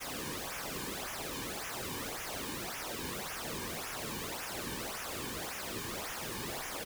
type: noise with flanger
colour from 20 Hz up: pink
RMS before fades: -40 dBFS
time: 0-6.85 s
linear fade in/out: 20 ms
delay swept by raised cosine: 0.23 to 1.53 ms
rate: 1.8 Hz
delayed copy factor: -0.75
effects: none